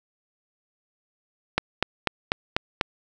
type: click train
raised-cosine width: 0.3 ms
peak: -4 dBFS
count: 6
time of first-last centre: 1.58-2.812 s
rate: 4.06 Hz
effects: none